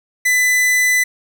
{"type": "tone", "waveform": "45% pulse", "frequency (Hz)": 2000, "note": "B6", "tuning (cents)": 21, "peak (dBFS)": -12, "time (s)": [0.25, 1.04], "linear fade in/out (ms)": 10, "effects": []}